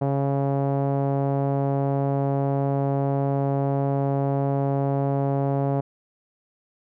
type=tone with low-pass filter; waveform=sawtooth; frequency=138.59 Hz; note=C#3; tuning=in tune; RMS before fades=-23 dBFS; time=0.01-5.81 s; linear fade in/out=10 ms; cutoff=700 Hz; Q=2.1; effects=none